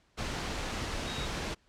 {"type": "tone in noise", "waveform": "sine", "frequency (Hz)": 3780, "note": "A#7", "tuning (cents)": 23, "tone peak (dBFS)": -41, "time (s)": [1.06, 1.27], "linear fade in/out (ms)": 20, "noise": "pink", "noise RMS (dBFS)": -35, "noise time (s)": [0.17, 1.55], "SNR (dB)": -9, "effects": ["pink hiss -68 dBFS RMS until 1.68 s", "low-pass 6000 Hz 12 dB/octave"]}